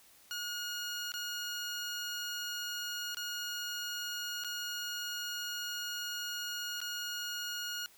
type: tone with dropouts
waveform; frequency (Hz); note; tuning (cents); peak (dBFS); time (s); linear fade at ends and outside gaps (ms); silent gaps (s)
15% pulse; 1437; F6; +49; -30; 0.31-7.86; 0; 1.119-1.139 / 3.146-3.17 / 4.438-4.446 / 6.804-6.815
effects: white hiss -61 dBFS RMS until 7.97 s